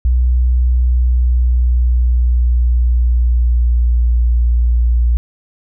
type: tone with pitch glide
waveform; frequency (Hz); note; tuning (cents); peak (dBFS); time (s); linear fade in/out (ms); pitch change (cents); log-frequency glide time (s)
sine; 61.74 to 59.22; B1 to A#1; 0 to +28; -9; 0.05-5.17; 0; -72; 0.62-4.21
effects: none